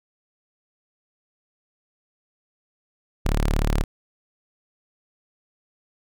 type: tone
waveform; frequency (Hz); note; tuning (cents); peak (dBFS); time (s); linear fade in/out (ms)
sawtooth; 36.58; D1; -6; -15; 3.25-3.84; 10
effects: none